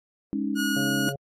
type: chord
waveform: sine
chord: Ab suspended fourth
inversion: none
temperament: equal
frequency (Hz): 207.7 / 277.2 / 311.1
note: Ab3 / Db4 / Eb4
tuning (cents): 0 / 0 / 0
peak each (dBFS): -29 / -28 / -31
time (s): 0.33-1.09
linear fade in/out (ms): 0
type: tone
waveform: sawtooth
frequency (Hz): 1449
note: F#6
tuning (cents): -37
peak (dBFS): -23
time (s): 0.55-1.13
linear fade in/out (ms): 50
type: harmonic tone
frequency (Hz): 138.59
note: C#3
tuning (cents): 0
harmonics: 1 / 3 / 4 / 5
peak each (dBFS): -32 / -37 / -38 / -39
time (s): 0.76-1.16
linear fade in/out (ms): 5
effects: AAC 48 kbps